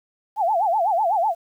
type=tone with vibrato; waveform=sine; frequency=769 Hz; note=G5; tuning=33 cents flat; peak=-17 dBFS; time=0.36-1.35 s; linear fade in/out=50 ms; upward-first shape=sine; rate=8 Hz; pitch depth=250 cents each way; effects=9-bit